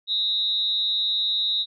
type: tone with amplitude modulation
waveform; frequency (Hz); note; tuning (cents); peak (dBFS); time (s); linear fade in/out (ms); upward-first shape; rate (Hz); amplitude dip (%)
sine; 3800; A#7; +33; -17; 0.07-1.66; 50; sine; 210; 85
effects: none